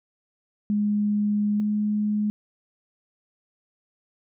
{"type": "tone pair in turn", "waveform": "sine", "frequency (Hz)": [207.7, 209.9], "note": ["G#3", "G#3"], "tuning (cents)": [0, 19], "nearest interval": "unison", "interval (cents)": 19, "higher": "second", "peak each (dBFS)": [-20, -21], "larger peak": "first", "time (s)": [[0.7, 1.6], [1.6, 2.3]], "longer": "first", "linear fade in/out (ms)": 0, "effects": []}